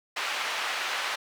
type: band-pass noise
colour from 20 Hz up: white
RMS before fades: -31 dBFS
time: 0.16-1.16 s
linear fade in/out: 10 ms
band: 810 to 2600 Hz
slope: 12 dB/octave
effects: none